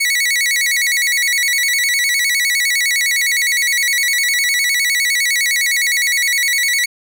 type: tone with vibrato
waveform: sawtooth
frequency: 2078 Hz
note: C7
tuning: 12 cents flat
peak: -10 dBFS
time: 0-6.86 s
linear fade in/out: 10 ms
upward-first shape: square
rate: 9.8 Hz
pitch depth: 110 cents each way
effects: none